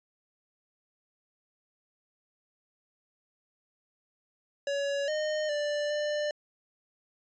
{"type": "tone with pitch steps", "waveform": "square", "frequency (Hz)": [563, 613, 589, 595], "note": ["C#5", "D#5", "D5", "D5"], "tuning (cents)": [27, -26, 5, 22], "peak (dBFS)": -29, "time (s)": [4.67, 6.31], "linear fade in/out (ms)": 2, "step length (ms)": 410, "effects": ["resampled to 16000 Hz"]}